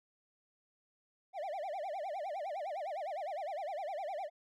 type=tone with vibrato; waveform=triangle; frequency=681 Hz; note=F5; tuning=44 cents flat; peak=-35 dBFS; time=1.33-4.3 s; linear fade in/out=50 ms; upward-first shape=sine; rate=9.8 Hz; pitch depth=280 cents each way; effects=none